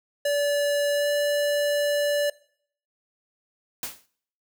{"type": "tone with pitch glide", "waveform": "square", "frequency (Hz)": [577, 581.7], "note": ["D5", "D5"], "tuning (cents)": [-31, -17], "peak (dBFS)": -22, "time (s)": [0.25, 2.3], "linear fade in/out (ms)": 5, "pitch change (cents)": 14, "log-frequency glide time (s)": [0.92, 1.09]}
{"type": "noise with exponential decay", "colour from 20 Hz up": "white", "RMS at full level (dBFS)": -28, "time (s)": [3.83, 4.06], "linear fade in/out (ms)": 1, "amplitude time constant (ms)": 48}
{"effects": ["noise-tail reverb RT60 0.6 s tail -22 dB re dry"]}